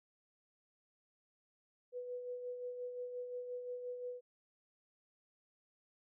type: tone with tremolo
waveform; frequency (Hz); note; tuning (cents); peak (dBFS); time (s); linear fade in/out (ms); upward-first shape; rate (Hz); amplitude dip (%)
sine; 493.9; B4; 0; -39; 1.92-4.21; 50; sine; 5.7; 45
effects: none